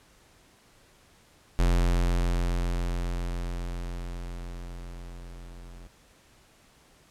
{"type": "tone with level ramp", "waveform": "square", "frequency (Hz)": 43.65, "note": "F1", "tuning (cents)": 0, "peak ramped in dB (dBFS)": [-20, -44], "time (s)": [1.59, 5.87], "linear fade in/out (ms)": 0, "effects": ["pink hiss -59 dBFS RMS until 7.1 s", "low-pass 11000 Hz 12 dB/octave"]}